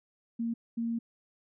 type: tone bursts at uneven times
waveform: sine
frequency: 231.4 Hz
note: A#3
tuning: 13 cents flat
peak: -29 dBFS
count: 2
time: 0.39-0.54 / 0.77-0.99 s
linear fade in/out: 10 ms
effects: none

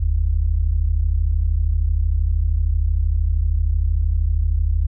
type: tone pair together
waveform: sine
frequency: 44.82 / 77.78 Hz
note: F1 / D#2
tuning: +46 / 0 cents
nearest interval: minor seventh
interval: 954 cents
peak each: -18 dBFS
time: 0-4.87 s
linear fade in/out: 10 ms
effects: none

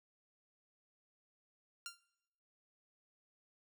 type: tone with exponential decay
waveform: 10% pulse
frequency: 1389 Hz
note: F6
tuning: 10 cents flat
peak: -32 dBFS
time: 1.86-2.01 s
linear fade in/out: 1 ms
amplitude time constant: 31 ms
effects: noise-tail reverb RT60 0.8 s tail -21 dB re dry

